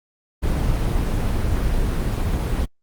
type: noise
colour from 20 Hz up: brown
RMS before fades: -20 dBFS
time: 0.42-2.66 s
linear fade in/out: 20 ms
effects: Opus 24 kbps